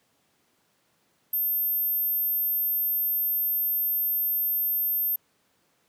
sine tone, 13290 Hz, G#9, in tune, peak -23 dBFS, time 1.33-5.16 s, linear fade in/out 5 ms, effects pink hiss -68 dBFS RMS until 5.88 s + high-pass 150 Hz 12 dB/octave

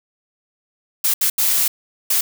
blue noise bursts at uneven times, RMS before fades -17 dBFS, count 4, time 1.04-1.14 / 1.21-1.3 / 1.38-1.68 / 2.1-2.21 s, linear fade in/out 5 ms, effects none

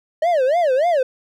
triangle tone with vibrato, 600 Hz, D5, 37 cents sharp, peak -12 dBFS, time 0.22-1.03 s, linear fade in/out 5 ms, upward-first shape sine, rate 3.4 Hz, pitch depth 290 cents each way, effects none

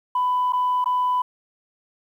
sine tone with dropouts, 997 Hz, B5, 16 cents sharp, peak -17 dBFS, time 0.15-1.22 s, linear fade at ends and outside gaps 5 ms, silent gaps 0.524-0.532 / 0.843-0.858 s, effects tanh soft clip ceiling -15 dBFS + 9-bit

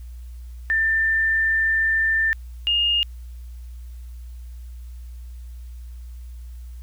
sine tone pair in turn, 1787 / 2837 Hz, A6 / F7, +26 / +27 cents, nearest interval minor sixth, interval 801 cents, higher second, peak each -17 dBFS, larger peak neither, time 0.7-2.33 / 2.67-3.03 s, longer first, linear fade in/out 0 ms, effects added 60 Hz sine -34 dBFS peak until 6.82 s + white hiss -59 dBFS RMS until 6.82 s

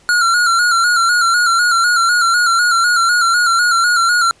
square tone with vibrato, 1402 Hz, F6, 6 cents sharp, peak -11 dBFS, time 0.09-4.31 s, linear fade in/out 0 ms, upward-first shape square, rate 4 Hz, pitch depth 49 cents each way, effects pink hiss -50 dBFS RMS until 4.4 s + resampled to 22050 Hz

